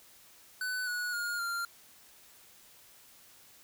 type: tone with pitch steps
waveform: square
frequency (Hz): 1500 / 1462.4 / 1425.7 / 1389.9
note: F#6 / F#6 / F6 / F6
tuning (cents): +23 / -21 / +35 / -9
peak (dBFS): -33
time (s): 0.61-1.65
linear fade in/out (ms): 2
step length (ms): 260
effects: white hiss -58 dBFS RMS until 3.63 s